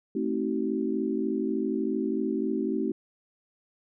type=chord; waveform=sine; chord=A diminished seventh; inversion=none; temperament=just; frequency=220 / 264 / 316.8 / 380.2 Hz; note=A3 / C4 / Eb4 / Gb4; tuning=0 / +16 / +31 / +47 cents; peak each=-31 dBFS; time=0.15-2.92 s; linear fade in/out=5 ms; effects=none